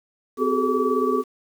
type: tone cluster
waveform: sine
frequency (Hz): 256.5 / 379.6 / 416.6 / 434.7 / 1148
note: C4 / F#4 / G#4 / A4 / D6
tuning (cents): -34 / +44 / +5 / -21 / -40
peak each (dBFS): -25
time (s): 0.37-1.24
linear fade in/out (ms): 50
effects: 8-bit